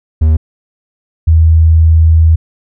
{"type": "tone pair in turn", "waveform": ["triangle", "sine"], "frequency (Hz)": [78.4, 80.74], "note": ["D#2", "E2"], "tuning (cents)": [14, -35], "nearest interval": "minor second", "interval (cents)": 51, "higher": "second", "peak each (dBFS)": -3, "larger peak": "neither", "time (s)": [[0.21, 0.37], [1.27, 2.36]], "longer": "second", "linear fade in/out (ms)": 10, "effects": []}